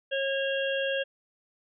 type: harmonic tone with a mistuned harmonic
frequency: 544 Hz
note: C#5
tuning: 33 cents flat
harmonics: 1 / 3 / 5 / 6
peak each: -28 / -33 / -35 / -36 dBFS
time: 0.11-1.04 s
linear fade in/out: 20 ms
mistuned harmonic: 5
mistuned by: +31 cents
effects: none